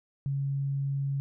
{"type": "tone", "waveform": "sine", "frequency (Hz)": 138.59, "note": "C#3", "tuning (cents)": 0, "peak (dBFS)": -27, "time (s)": [0.26, 1.2], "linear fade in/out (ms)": 0, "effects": []}